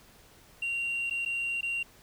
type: tone with dropouts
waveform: sine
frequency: 2761 Hz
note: F7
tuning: 20 cents flat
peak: -27 dBFS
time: 0.62-1.83 s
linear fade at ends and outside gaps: 5 ms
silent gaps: 1.099-1.108 / 1.251-1.259 / 1.61-1.629 s
effects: tanh soft clip ceiling -27 dBFS + pink hiss -57 dBFS RMS until 2.02 s